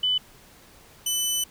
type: tone pair in turn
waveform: sine / 15% pulse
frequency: 3000 / 3000 Hz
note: F#7 / F#7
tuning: +23 / +23 cents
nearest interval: unison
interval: 0 cents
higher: neither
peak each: -20 / -16 dBFS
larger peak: second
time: 0.03-0.18 / 1.06-1.44 s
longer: second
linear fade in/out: 5 ms
effects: pink hiss -52 dBFS RMS until 1.5 s